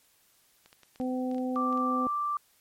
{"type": "clicks", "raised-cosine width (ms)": 0.2, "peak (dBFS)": -35, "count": 11, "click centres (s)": [0.66, 0.729, 0.833, 0.959, 1.013, 1.314, 1.346, 1.382, 1.558, 1.727, 1.775]}
{"type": "harmonic tone", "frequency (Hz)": 254.7, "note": "C4", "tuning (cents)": -46, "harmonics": [1, 2, 3], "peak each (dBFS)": [-29, -35, -39], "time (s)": [1, 2.07], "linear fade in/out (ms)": 0}
{"type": "tone", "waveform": "sine", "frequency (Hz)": 1174.7, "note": "D6", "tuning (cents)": 0, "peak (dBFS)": -27, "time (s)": [1.56, 2.37], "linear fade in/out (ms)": 2}
{"effects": ["white hiss -65 dBFS RMS until 2.6 s", "MP3 64 kbps"]}